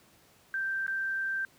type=tone with dropouts; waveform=sine; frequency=1568 Hz; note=G6; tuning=in tune; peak=-29 dBFS; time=0.54-1.45 s; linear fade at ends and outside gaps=1 ms; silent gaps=0.866-0.879 s; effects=pink hiss -61 dBFS RMS until 1.58 s + high-pass 80 Hz 12 dB/octave